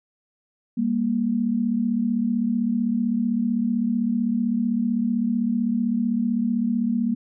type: tone pair together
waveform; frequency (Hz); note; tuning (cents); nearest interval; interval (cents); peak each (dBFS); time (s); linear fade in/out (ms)
sine; 200 / 235.7; G3 / A#3; +35 / +19; minor third; 284; -25 / -21; 0.77-7.15; 10
effects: none